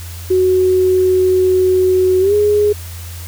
sine tone with pitch glide, 370.7 to 416.1 Hz, F#4 to G#4, +3 to +3 cents, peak -9 dBFS, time 0.3-2.73 s, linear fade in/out 10 ms, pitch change +200 cents, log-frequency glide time 2.2-2.34 s, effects added 86 Hz sine -27 dBFS peak until 3.27 s + white hiss -35 dBFS RMS until 3.27 s

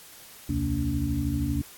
sine tone cluster, 65.6 / 78.4 / 131 / 229.9 / 286.3 Hz, C2 / D#2 / C3 / A#3 / D4, +5 / +14 / +2 / -24 / -44 cents, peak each -33 / -30 / -30 / -33 / -29 dBFS, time 0.49-1.62 s, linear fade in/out 5 ms, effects white hiss -48 dBFS RMS until 1.77 s + AAC 64 kbps

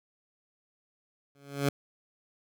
15% pulse tone with exponential growth, 140.7 Hz, C#3, 26 cents sharp, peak -16 dBFS, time 1.35-1.69 s, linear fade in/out 2 ms, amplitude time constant 73 ms, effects none

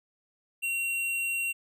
sine tone with hard clipping, 2744 Hz, F7, 31 cents flat, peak -29 dBFS, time 0.62-1.53 s, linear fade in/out 20 ms, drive 13 dB, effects none

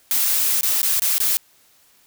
blue noise with dropouts, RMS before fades -19 dBFS, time 0.11-1.37 s, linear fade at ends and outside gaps 0 ms, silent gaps 0.61-0.632 / 0.816-0.83 / 0.996-1.02 / 1.181-1.203 s, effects white hiss -56 dBFS RMS until 2.06 s

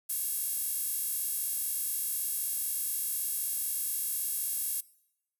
sawtooth tone with high-pass filter, 553 Hz, C#5, 4 cents flat, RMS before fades -33 dBFS, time 0.09-4.81 s, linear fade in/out 10 ms, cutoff 11000 Hz, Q 1.9, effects noise-tail reverb RT60 0.9 s tail -23 dB re dry

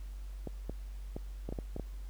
clicks, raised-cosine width 2 ms, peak -25 dBFS, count 8, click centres 0.473 / 0.696 / 1.165 / 1.49 / 1.525 / 1.588 / 1.764 / 1.797 s, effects added 48 Hz sine -40 dBFS peak until 2.09 s + pink hiss -62 dBFS RMS until 2.09 s

